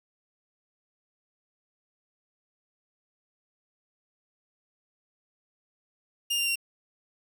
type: tone with pitch steps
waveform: sawtooth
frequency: 2813 / 2784 / 2755 Hz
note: F7 / F7 / F7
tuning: +12 / -6 / -24 cents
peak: -22 dBFS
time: 6.3-6.558 s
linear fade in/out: 10 ms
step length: 86 ms
effects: 9-bit